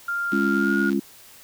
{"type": "tone with pitch glide", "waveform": "sine", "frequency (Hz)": [1396.9, 1432.9], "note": ["F6", "F6"], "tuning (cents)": [0, 44], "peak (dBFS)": -23, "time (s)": [0.08, 0.9], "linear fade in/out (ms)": 5, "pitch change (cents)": 44, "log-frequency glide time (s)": [0.56, 0.76]}
{"type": "harmonic tone", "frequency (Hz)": 68.5, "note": "C#2", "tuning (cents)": -20, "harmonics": [3, 4, 5], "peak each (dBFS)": [-23, -24, -25], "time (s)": [0.32, 1], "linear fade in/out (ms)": 10}
{"type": "click train", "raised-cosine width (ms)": 0.2, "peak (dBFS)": -23, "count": 55, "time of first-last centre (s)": [0.32, 0.929], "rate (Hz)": 88.6}
{"effects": ["white hiss -48 dBFS RMS until 1.43 s"]}